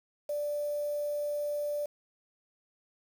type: tone with quantisation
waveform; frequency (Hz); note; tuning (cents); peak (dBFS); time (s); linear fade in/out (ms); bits
sine; 587.3; D5; 0; -30; 0.29-1.86; 5; 8
effects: none